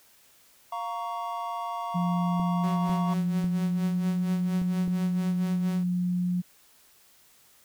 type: chord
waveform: triangle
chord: Bb minor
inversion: second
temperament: just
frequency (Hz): 699.2 / 932.3 / 1118.8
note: F5 / Bb5 / Db6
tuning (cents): +2 / 0 / +16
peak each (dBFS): -33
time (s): 0.72-3.14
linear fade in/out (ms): 5
type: tone with pitch glide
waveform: sine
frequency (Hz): 175.8 to 178.77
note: F3 to F3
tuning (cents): +12 to +41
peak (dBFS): -24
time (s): 1.94-6.42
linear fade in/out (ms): 20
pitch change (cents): +29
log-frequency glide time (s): 3.42-4.1
type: clicks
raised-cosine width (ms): 3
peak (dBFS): -26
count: 5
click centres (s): 2.398 / 2.895 / 3.443 / 4.617 / 4.878
type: tone with tremolo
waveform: sawtooth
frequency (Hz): 187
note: F#3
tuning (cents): +19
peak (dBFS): -30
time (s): 2.63-5.84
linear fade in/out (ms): 10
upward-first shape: sine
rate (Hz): 4.3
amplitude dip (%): 75
effects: white hiss -59 dBFS RMS until 7.64 s